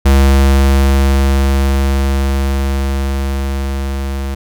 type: tone with level ramp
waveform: square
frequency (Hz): 68.2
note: C#2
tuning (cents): -28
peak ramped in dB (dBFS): -6 to -18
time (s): 0.05-4.35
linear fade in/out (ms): 10
effects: none